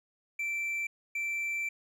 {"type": "tone bursts at uneven times", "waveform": "triangle", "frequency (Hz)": 2339, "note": "D7", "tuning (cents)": -8, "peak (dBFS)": -29, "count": 2, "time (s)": [[0.39, 0.87], [1.15, 1.69]], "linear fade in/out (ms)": 5, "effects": []}